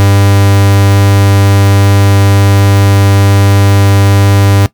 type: tone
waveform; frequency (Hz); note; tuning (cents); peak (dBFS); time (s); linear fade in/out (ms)
45% pulse; 99.4; G2; +25; -4; 0-4.66; 0
effects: noise-tail reverb RT60 0.1 s tail -17 dB re dry